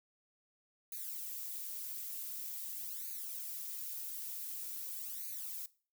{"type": "noise with flanger", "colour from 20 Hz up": "violet", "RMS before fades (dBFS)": -43, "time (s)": [0.92, 5.66], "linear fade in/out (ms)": 2, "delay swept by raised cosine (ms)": [0.46, 4.76], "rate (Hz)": 0.46, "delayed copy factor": 0.9, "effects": ["noise-tail reverb RT60 0.4 s tail -20 dB re dry"]}